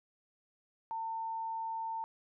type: tone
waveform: sine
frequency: 900 Hz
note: A5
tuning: 39 cents sharp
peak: -35 dBFS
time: 0.91-2.04 s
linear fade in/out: 0 ms
effects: none